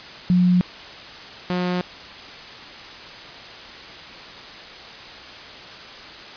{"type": "tone pair in turn", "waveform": ["sine", "sawtooth"], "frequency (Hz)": [179.6, 179.6], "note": ["F3", "F3"], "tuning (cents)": [49, 49], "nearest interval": "unison", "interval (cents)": 0, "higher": "neither", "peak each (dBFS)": [-13, -17], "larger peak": "first", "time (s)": [[0.3, 0.61], [1.5, 1.81]], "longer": "neither", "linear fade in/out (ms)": 0, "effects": ["white hiss -38 dBFS RMS until 6.36 s", "resampled to 11025 Hz"]}